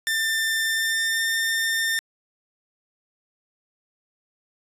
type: tone with pitch glide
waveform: sawtooth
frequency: 1789 to 1806.7 Hz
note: A6 to A6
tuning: +28 to +45 cents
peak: -18 dBFS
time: 0.07-1.99 s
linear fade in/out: 0 ms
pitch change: +17 cents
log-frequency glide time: 0.62-1.27 s
effects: resampled to 32000 Hz